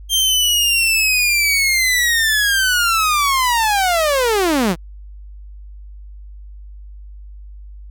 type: linear sweep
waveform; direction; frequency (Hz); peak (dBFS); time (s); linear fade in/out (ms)
sawtooth; down; 3190 to 155.1; -10; 0.09-4.76; 50
effects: added 50 Hz sine -33 dBFS peak until 7.9 s